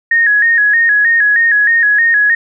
sine tone with vibrato, 1760 Hz, A6, in tune, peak -7 dBFS, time 0.11-2.35 s, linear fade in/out 5 ms, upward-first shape square, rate 3.2 Hz, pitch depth 84 cents each way, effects none

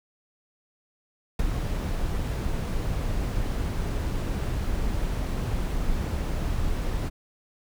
brown noise with ADSR envelope, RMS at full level -21 dBFS, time 1.39-7.1 s, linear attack 5 ms, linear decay 16 ms, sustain -6 dB, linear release 26 ms, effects none

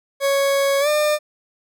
40% pulse tone with pitch glide, 554.4 to 601.1 Hz, C#5 to D5, 0 to +40 cents, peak -15 dBFS, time 0.2-1.19 s, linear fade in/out 50 ms, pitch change +140 cents, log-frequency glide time 0.8-0.88 s, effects none

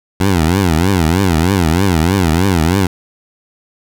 15% pulse tone with vibrato, 88.2 Hz, F2, 18 cents sharp, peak -4 dBFS, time 0.2-2.87 s, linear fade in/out 5 ms, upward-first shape triangle, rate 3.2 Hz, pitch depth 250 cents each way, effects none

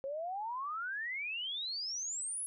sine exponential sweep, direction up, 530 to 10810 Hz, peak -36 dBFS, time 0.04-2.46 s, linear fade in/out 0 ms, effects none

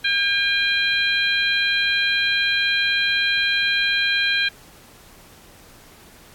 harmonic tone, 804 Hz, G5, 44 cents sharp, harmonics 2 / 3 / 4 / 5, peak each -21 / -23 / -24 / -25 dBFS, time 0.04-4.49 s, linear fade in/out 10 ms, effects pink hiss -48 dBFS RMS until 6.34 s + AAC 64 kbps

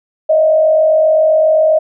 sine tone with frequency modulation, 628 Hz, D#5, 16 cents sharp, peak -7 dBFS, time 0.29-1.79 s, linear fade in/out 10 ms, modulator 47.6 Hz, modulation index 0.52, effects none

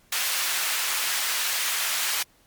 pink high-pass noise, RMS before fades -26 dBFS, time 0.12-2.23 s, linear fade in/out 5 ms, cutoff 1500 Hz, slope 12 dB/octave, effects pink hiss -60 dBFS RMS until 2.46 s + MP3 96 kbps

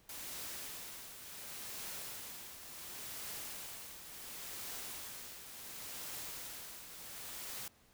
white noise with tremolo, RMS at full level -44 dBFS, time 0.09-7.68 s, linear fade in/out 2 ms, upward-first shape triangle, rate 0.7 Hz, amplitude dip 60%, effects pink hiss -67 dBFS RMS until 7.93 s

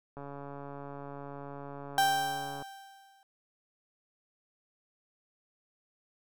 click train, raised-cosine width 1 ms, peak -30 dBFS, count 347, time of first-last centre 0.17-2.624 s, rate 141 Hz
35% pulse tone with exponential decay, 784 Hz, G5, in tune, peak -20 dBFS, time 1.98-3.23 s, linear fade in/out 1 ms, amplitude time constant 270 ms
effects none

